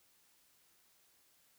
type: silence
effects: white hiss -70 dBFS RMS until 1.58 s